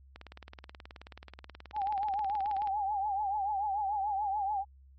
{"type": "click train", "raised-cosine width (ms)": 0.3, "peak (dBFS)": -30, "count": 48, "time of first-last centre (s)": [0.16, 2.673], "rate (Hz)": 18.7}
{"type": "tone with vibrato", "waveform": "sine", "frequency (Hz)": 812, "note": "G#5", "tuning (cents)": -39, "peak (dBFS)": -29, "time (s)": [1.73, 4.65], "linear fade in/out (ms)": 50, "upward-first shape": "triangle", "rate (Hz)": 6.9, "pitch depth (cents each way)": 120}
{"effects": ["added 67 Hz sine -54 dBFS peak until 4.98 s", "MP3 32 kbps"]}